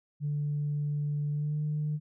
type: tone with pitch glide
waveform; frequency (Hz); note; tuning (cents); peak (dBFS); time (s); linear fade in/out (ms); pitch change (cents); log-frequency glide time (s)
sine; 146.83 to 150.7; D3 to D3; 0 to +45; -27; 0.2-2; 50; +45; 1.3-1.59
effects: tanh soft clip ceiling -24 dBFS